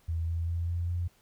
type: tone with pitch steps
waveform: sine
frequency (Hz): 82.41 / 83.61 / 84.82 / 86.06 / 87.31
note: E2 / E2 / E2 / F2 / F2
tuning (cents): 0 / +25 / +50 / -25 / 0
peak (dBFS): -28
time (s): 0.08-1.08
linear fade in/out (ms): 10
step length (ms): 200
effects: pink hiss -65 dBFS RMS until 1.21 s